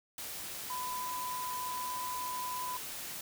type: tone in noise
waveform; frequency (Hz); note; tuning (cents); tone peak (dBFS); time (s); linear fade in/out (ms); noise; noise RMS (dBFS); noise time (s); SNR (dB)
sine; 1000; B5; +21; -36; 0.7-2.77; 2; white; -42; 0.18-3.21; +3
effects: none